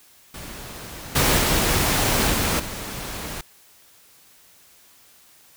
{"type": "noise with level steps", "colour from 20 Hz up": "pink", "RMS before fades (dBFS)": [-37, -18, -20, -22, -32], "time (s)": [0.34, 3.41], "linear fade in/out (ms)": 2, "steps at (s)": [1.15, 1.38, 2.3, 2.59], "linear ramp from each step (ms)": 10, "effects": ["white hiss -53 dBFS RMS until 5.56 s"]}